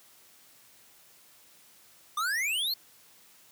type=exponential sweep; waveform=square; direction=up; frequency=1174.7 to 4435 Hz; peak=-28 dBFS; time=2.17-2.74 s; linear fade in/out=5 ms; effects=white hiss -58 dBFS RMS until 3.51 s + high-pass 80 Hz 12 dB/octave